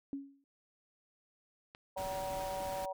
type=tone with exponential decay; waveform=sine; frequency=277.2 Hz; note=C#4; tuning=in tune; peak=-34 dBFS; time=0.13-0.44 s; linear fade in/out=1 ms; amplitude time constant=67 ms
type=clicks; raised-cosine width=0.3 ms; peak=-34 dBFS; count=2; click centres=1.749 / 2.334 s
type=harmonic tone; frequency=190 Hz; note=F#3; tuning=46 cents sharp; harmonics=3 / 4 / 5; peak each=-39 / -41 / -43 dBFS; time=1.96-2.93 s; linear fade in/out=10 ms
type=noise; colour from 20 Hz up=pink; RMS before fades=-46 dBFS; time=1.97-2.86 s; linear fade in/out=10 ms
effects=none